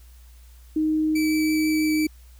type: tone with pitch glide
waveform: sine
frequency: 311.1 to 308.8 Hz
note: D#4 to D#4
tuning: 0 to -13 cents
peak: -19 dBFS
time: 0.76-2.07 s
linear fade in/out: 5 ms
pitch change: -13 cents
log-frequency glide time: 1.75-1.91 s
type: tone with vibrato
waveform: sawtooth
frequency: 2307 Hz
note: D7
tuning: 31 cents flat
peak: -25 dBFS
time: 1.15-2.07 s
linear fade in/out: 10 ms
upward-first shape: triangle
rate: 6.1 Hz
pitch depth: 9 cents each way
effects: added 60 Hz sine -45 dBFS peak until 2.39 s + white hiss -58 dBFS RMS until 2.39 s